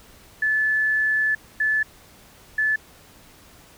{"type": "tone bursts at uneven times", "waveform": "sine", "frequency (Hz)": 1735, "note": "A6", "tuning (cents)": -25, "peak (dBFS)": -18, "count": 3, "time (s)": [[0.42, 1.35], [1.6, 1.83], [2.58, 2.76]], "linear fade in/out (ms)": 5, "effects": ["pink hiss -50 dBFS RMS until 3.77 s"]}